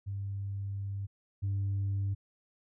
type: tone pair in turn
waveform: sine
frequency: 99.1 / 98.75 Hz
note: G2 / G2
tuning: +19 / +13 cents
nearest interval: unison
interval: 6 cents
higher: first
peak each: -33 / -27 dBFS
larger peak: second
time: 0.06-1.07 / 1.42-2.15 s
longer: first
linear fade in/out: 20 ms
effects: tanh soft clip ceiling -27 dBFS